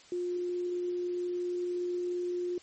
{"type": "tone", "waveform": "sine", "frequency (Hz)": 355, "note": "F4", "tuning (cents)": 28, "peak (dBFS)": -30, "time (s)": [0.12, 2.58], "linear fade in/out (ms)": 2, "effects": ["white hiss -56 dBFS RMS until 2.62 s", "MP3 32 kbps"]}